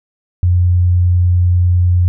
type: tone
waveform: sine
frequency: 89 Hz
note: F2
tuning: 33 cents sharp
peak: -8 dBFS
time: 0.43-2.08 s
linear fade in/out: 0 ms
effects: none